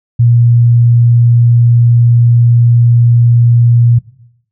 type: tone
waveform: sine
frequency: 118.8 Hz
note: A#2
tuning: 33 cents sharp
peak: -4 dBFS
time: 0.19-3.99 s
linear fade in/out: 10 ms
effects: noise-tail reverb RT60 0.8 s tail -19 dB re dry